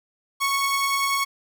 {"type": "tone pair together", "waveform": "sawtooth", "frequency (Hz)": [1106.6, 2203], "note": ["C#6", "C#7"], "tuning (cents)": [-3, -11], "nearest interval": "octave", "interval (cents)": 1192, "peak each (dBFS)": [-18, -25], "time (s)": [0.4, 1.25], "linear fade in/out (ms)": 20, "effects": []}